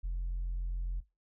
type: tone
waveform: sine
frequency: 43.65 Hz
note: F1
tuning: in tune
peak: -30 dBFS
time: 0.03-1.01 s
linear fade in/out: 20 ms
effects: noise-tail reverb RT60 0.2 s tail -17 dB re dry + tanh soft clip ceiling -30 dBFS